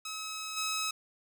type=tone with level steps; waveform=10% pulse; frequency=1283 Hz; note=E6; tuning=47 cents flat; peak=-29 / -23 dBFS; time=0.05-0.91 s; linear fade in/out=5 ms; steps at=0.56 s; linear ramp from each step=20 ms; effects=none